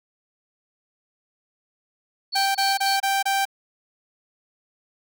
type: tone with tremolo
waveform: sine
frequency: 4435 Hz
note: C#8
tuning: in tune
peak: -24 dBFS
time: 2.32-2.97 s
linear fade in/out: 20 ms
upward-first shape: square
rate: 3.7 Hz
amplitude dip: 75%
type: tone bursts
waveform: sawtooth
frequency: 784 Hz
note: G5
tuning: in tune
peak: -16 dBFS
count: 5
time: 2.35-3.454 s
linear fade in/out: 10 ms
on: 200 ms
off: 26 ms
effects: none